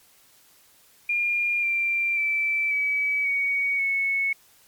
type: tone with pitch steps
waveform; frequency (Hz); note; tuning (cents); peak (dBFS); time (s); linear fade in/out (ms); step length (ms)
sine; 2410 / 2367 / 2325 / 2284 / 2243 / 2204; D7 / D7 / D7 / D7 / C#7 / C#7; +44 / +13 / -18 / -49 / +20 / -11; -21; 1.09-4.33; 5; 540
effects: white hiss -57 dBFS RMS until 4.67 s + MP3 96 kbps